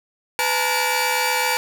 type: tone cluster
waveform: sawtooth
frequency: 501 / 860 / 928 / 1435 / 2318 Hz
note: B4 / A5 / A#5 / F6 / D7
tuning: +25 / -40 / -8 / +47 / -23 cents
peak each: -23 / -21 / -21 / -25 / -20 dBFS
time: 0.39-1.57 s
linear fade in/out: 0 ms
effects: none